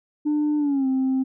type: tone with pitch glide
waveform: sine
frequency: 298.6 to 263 Hz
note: D4 to C4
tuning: +29 to +9 cents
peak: -17 dBFS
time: 0.25-1.24 s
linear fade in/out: 20 ms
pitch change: -220 cents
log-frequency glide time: 0.58-0.87 s
effects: tanh soft clip ceiling -17 dBFS